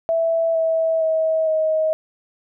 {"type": "tone with pitch steps", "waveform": "sine", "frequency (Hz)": [659.3, 649.5, 639.8, 630.3], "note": ["E5", "E5", "D#5", "D#5"], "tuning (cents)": [0, -26, 48, 22], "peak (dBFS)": -16, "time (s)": [0.09, 1.93], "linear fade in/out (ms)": 0, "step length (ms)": 460, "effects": []}